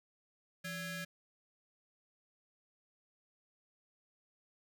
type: ring-modulated tone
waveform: sawtooth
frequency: 746 Hz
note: F#5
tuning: 14 cents sharp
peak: -33 dBFS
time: 0.64-1.05 s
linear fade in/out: 10 ms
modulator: 917 Hz
effects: none